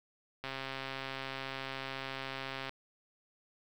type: click train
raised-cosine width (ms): 0.3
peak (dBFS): -23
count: 303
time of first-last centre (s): 0.44-2.694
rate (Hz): 134
effects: 9-bit